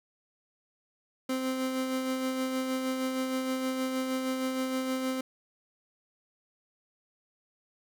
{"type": "tone with tremolo", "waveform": "30% pulse", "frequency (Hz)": 260.3, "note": "C4", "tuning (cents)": -9, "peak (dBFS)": -25, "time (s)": [1.29, 5.21], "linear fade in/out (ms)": 5, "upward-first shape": "sine", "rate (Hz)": 6.4, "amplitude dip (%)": 35, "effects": []}